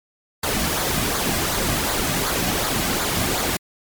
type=noise with flanger; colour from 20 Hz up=pink; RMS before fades=-22 dBFS; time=0.43-3.57 s; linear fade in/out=5 ms; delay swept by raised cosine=0.35 to 2.25 ms; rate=2.7 Hz; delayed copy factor=-0.5; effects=MP3 96 kbps